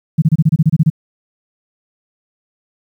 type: tone bursts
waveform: sine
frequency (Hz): 157.4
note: D#3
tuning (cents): +20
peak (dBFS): -6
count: 11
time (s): 0.18-0.901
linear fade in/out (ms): 10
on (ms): 41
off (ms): 27
effects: 8-bit